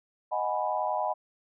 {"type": "chord", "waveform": "sine", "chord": "G# minor seventh", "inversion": "second", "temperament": "equal", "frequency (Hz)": [622.3, 740, 830.6, 987.8], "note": ["D#5", "F#5", "G#5", "B5"], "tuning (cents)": [0, 0, 0, 0], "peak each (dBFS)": -32, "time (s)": [0.31, 1.14], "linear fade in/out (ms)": 20, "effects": []}